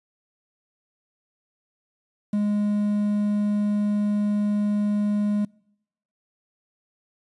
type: tone with quantisation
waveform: triangle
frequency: 207.2 Hz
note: G#3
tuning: 4 cents flat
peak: -18 dBFS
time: 2.33-5.45 s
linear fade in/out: 5 ms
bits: 8
effects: noise-tail reverb RT60 0.8 s tail -26 dB re dry + resampled to 24000 Hz